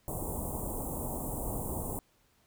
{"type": "band-stop noise", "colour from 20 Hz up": "pink", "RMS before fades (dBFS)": -36, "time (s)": [0.08, 1.99], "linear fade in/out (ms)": 0, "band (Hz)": [1000, 8000], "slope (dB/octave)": 48, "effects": ["pink hiss -69 dBFS RMS until 2.46 s"]}